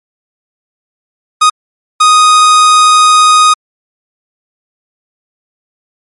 45% pulse tone bursts at uneven times, 1244.5 Hz, D#6, in tune, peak -3 dBFS, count 2, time 1.41-1.5 / 2-3.54 s, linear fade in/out 10 ms, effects MP3 48 kbps

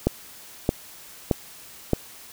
click train, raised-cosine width 2 ms, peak -5 dBFS, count 4, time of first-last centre 0.07-1.933 s, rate 1.61 Hz, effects white hiss -45 dBFS RMS until 2.32 s

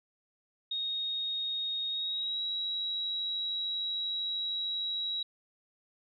sine tone with pitch glide, 3729 to 3869 Hz, A#7 to B7, 0 to -36 cents, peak -31 dBFS, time 0.71-5.23 s, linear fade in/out 5 ms, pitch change +64 cents, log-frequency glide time 1.89-2.4 s, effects none

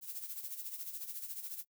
violet noise with tremolo, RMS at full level -41 dBFS, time 0.01-1.65 s, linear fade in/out 50 ms, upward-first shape sine, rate 14 Hz, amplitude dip 65%, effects noise-tail reverb RT60 0.1 s tail -24 dB re dry

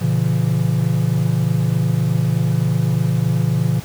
triangle chord, A# diminished, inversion none, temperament just, 116.54 / 139.85 / 167.82 Hz, A#2 / C#3 / E3, 0 / +16 / +31 cents, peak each -17 dBFS, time 0.01-3.8 s, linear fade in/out 10 ms, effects pink hiss -37 dBFS RMS until 3.84 s + high-pass 60 Hz 12 dB/octave

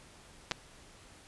clicks, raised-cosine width 0.2 ms, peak -14 dBFS, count 2, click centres 0.512 / 0.518 s, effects pink hiss -56 dBFS RMS until 1.27 s + resampled to 24000 Hz

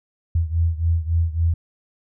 sine beating tone pair, 82 / 85.6 Hz, E2 / F2, -9 / -34 cents, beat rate 3.6 Hz, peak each -19 / -22 dBFS, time 0.35-1.54 s, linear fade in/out 5 ms, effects none

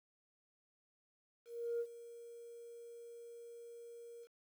sine tone with ADSR envelope, 470 Hz, A#4, 14 cents sharp, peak -33 dBFS, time 1.45-4.28 s, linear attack 350 ms, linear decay 60 ms, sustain -17 dB, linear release 56 ms, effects tanh soft clip ceiling -32 dBFS + 11-bit

